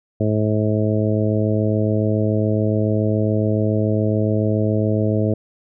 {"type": "harmonic tone", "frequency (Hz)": 107.1, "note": "A2", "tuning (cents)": -46, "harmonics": [1, 2, 3, 4, 5, 6], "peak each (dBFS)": [-19, -22, -24, -25, -26, -27], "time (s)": [0.2, 5.34], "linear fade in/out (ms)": 5, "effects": []}